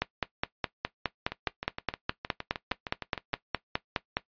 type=two click trains; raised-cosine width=0.3 ms; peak=-10 / -18 dBFS; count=21 / 14; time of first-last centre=0.02-4.169 / 1.32-3.332 s; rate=4.82 / 6.46 Hz; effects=noise-tail reverb RT60 0.1 s tail -17 dB re dry + resampled to 11025 Hz